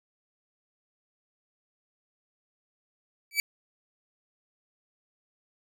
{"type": "tone with exponential growth", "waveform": "sawtooth", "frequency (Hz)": 2300, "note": "D7", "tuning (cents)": -37, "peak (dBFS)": -15, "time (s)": [3.31, 3.4], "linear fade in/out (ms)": 1, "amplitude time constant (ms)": 19, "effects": []}